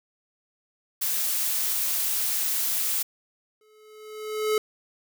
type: noise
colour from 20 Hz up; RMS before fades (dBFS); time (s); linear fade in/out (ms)
blue; -26; 1.01-3.03; 10
type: tone with exponential growth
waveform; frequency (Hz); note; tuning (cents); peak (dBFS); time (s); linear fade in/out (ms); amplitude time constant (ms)
square; 429.7; A4; -41; -20; 3.61-4.58; 2; 210
effects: none